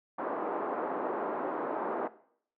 pink band-pass noise, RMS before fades -34 dBFS, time 0.18-2.08 s, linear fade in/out 10 ms, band 310 to 1200 Hz, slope 24 dB/octave, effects noise-tail reverb RT60 0.6 s tail -17 dB re dry

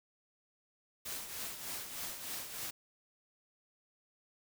white noise with tremolo, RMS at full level -40 dBFS, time 1.05-2.71 s, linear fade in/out 10 ms, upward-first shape triangle, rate 3.3 Hz, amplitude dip 60%, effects none

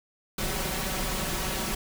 pink noise with comb filter, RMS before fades -30 dBFS, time 0.38-1.75 s, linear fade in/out 5 ms, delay 5.3 ms, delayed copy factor +0.65, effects none

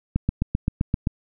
click train, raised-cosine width 5 ms, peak -8 dBFS, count 8, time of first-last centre 0.16-1.071 s, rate 7.68 Hz, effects none

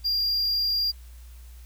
triangle tone, 4788 Hz, D8, 33 cents sharp, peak -21 dBFS, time 0.04-0.92 s, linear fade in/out 20 ms, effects added 60 Hz sine -42 dBFS peak until 1.65 s + white hiss -57 dBFS RMS until 1.65 s

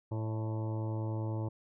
harmonic tone with a mistuned harmonic, 110 Hz, A2, in tune, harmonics 1 / 2 / 3 / 4 / 5 / 6 / 7 / 8 / 9 / 10, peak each -33 / -47 / -41 / -49 / -46 / -52 / -57 / -48 / -55 / -59 dBFS, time 0.11-1.49 s, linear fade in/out 10 ms, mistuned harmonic 6, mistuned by -41 cents, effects none

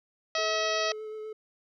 harmonic tone, 643 Hz, E5, 43 cents flat, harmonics 1 / 2 / 3 / 4 / 5 / 6 / 7 / 8 / 9, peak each -30 / -33 / -35 / -36 / -37 / -38 / -38 / -39 / -40 dBFS, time 0.35-0.92 s, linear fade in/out 2 ms
triangle tone with vibrato, 432.1 Hz, A4, 31 cents flat, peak -34 dBFS, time 0.38-1.33 s, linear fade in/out 5 ms, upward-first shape sine, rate 8.1 Hz, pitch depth 14 cents each way
effects none

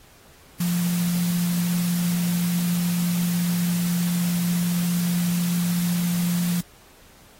sine tone in noise, 174.61 Hz, F3, in tune, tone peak -20 dBFS, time 0.6-6.61 s, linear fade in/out 5 ms, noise white, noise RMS -33 dBFS, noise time 0.6-6.61 s, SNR +10 dB, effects pink hiss -52 dBFS RMS until 7.39 s + AAC 48 kbps

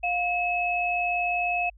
sine tone pair together, 707 / 2581 Hz, F5 / E7, +21 / -37 cents, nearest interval octave + minor seventh, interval 2242 cents, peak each -26 dBFS, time 0.03-1.7 s, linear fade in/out 10 ms, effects added 50 Hz sine -49 dBFS peak until 1.77 s

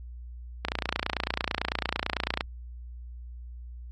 click train, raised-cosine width 0.3 ms, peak -11 dBFS, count 52, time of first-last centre 0.65-2.409 s, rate 29 Hz, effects added 60 Hz sine -39 dBFS peak until 3.91 s + AAC 32 kbps

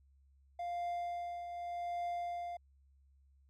triangle tone with tremolo, 698.5 Hz, F5, in tune, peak -33 dBFS, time 0.59-2.57 s, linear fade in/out 5 ms, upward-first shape triangle, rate 0.85 Hz, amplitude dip 55%, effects added 68 Hz sine -64 dBFS peak until 3.49 s

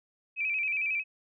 sine tone with vibrato, 2447 Hz, D#7, 29 cents flat, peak -27 dBFS, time 0.36-1.04 s, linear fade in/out 50 ms, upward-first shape square, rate 11 Hz, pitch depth 70 cents each way, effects none

